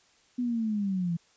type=linear sweep; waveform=sine; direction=down; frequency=250.2 to 164.81 Hz; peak=-26 dBFS; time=0.38-1.17 s; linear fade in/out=10 ms; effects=white hiss -63 dBFS RMS until 1.36 s + resampled to 16000 Hz